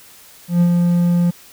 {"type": "tone with ADSR envelope", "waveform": "triangle", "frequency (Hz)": 174.1, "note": "F3", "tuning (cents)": -5, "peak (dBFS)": -7, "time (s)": [0.48, 1.31], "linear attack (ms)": 130, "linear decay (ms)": 70, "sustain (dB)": -3, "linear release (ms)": 12, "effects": ["white hiss -44 dBFS RMS until 1.52 s"]}